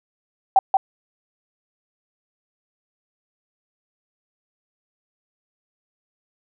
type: tone with echo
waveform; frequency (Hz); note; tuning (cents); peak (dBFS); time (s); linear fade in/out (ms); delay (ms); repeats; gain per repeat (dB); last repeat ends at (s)
sine; 773; G5; -24; -9; 0.56-0.59; 2; 180; 1; -3; 0.77
effects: none